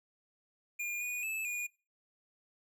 square tone with pitch steps, 2416 / 2459 / 2616 / 2441 Hz, D7 / D#7 / E7 / D#7, +48 / -21 / -14 / -34 cents, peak -35 dBFS, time 0.79-1.67 s, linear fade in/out 10 ms, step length 220 ms, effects noise-tail reverb RT60 0.3 s tail -22 dB re dry

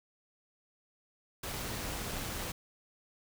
pink noise with amplitude modulation, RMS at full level -37 dBFS, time 1.43-2.52 s, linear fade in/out 5 ms, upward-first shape sine, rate 186 Hz, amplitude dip 30%, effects none

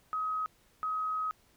sine tone bursts at uneven times, 1267 Hz, D#6, 31 cents sharp, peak -30 dBFS, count 2, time 0.13-0.46 / 0.83-1.31 s, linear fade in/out 0 ms, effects pink hiss -66 dBFS RMS until 1.56 s

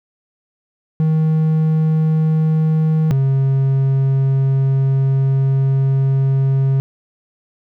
triangle tone pair in turn, 157.7 / 135.02 Hz, D#3 / C#3, +24 / -45 cents, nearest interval minor third, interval 269 cents, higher first, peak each -10 dBFS, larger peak neither, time 1-3.11 / 3.11-6.8 s, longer second, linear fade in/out 0 ms, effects none

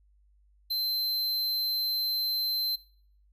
square tone, 4100 Hz, C8, 36 cents flat, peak -28 dBFS, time 0.7-2.76 s, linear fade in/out 10 ms, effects noise-tail reverb RT60 0.6 s tail -24 dB re dry + added 50 Hz sine -60 dBFS peak until 3.32 s

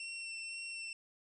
sawtooth tone with vibrato, 2708 Hz, E7, 46 cents sharp, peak -38 dBFS, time 0-0.93 s, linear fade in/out 2 ms, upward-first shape sine, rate 2 Hz, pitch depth 12 cents each way, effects resampled to 22050 Hz + 12-bit

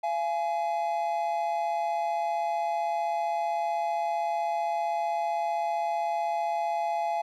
triangle tone pair together, 683 / 838.6 Hz, F5 / G#5, -39 / +17 cents, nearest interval major third, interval 356 cents, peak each -27 dBFS, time 0.03-7.22 s, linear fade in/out 10 ms, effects none

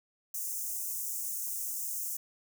white high-pass noise, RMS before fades -36 dBFS, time 0.34-2.17 s, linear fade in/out 5 ms, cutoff 6100 Hz, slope 48 dB/octave, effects none

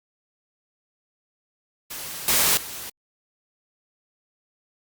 white noise with level steps, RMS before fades -34 / -19 / -35 dBFS, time 1.9-2.9 s, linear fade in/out 10 ms, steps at 2.28 / 2.57 s, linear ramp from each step 2 ms, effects Opus 48 kbps

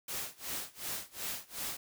white noise with tremolo, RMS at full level -37 dBFS, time 0.08-1.77 s, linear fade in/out 5 ms, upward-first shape sine, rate 2.7 Hz, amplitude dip 95%, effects none

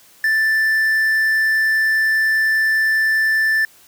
triangle tone with quantisation, 1765 Hz, A6, 5 cents sharp, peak -12 dBFS, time 0.24-3.65 s, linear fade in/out 2 ms, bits 6, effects white hiss -49 dBFS RMS until 3.87 s

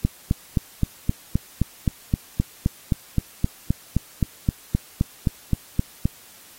click train, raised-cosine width 5 ms, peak -6 dBFS, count 24, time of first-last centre 0.05-6.055 s, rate 3.83 Hz, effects white hiss -48 dBFS RMS until 6.58 s + AAC 48 kbps

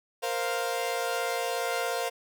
sawtooth chord, Bb suspended second, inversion none, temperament equal, 466.2 / 523.3 / 698.5 Hz, Bb4 / C5 / F5, 0 / 0 / 0 cents, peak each -29 / -29 / -28 dBFS, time 0.22-2.1 s, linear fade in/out 20 ms, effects none

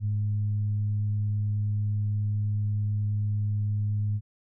sine tone with frequency modulation, 103.83 Hz, G#2, in tune, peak -24 dBFS, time 0-4.21 s, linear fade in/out 50 ms, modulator 109 Hz, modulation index 0.23, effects none

